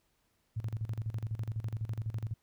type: tone with tremolo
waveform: sine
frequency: 110 Hz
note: A2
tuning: in tune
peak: -31 dBFS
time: 0.56-2.34 s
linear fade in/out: 10 ms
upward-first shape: square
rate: 12 Hz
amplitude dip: 80%
effects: pink hiss -75 dBFS RMS until 2.42 s